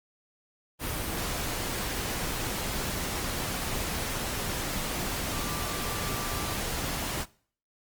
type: tone in noise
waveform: sine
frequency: 1176 Hz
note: D6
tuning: 2 cents sharp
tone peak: -40 dBFS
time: 5.29-6.59 s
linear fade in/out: 50 ms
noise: pink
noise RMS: -32 dBFS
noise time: 0.79-7.26 s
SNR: -11 dB
effects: noise-tail reverb RT60 0.5 s tail -22 dB re dry + Opus 32 kbps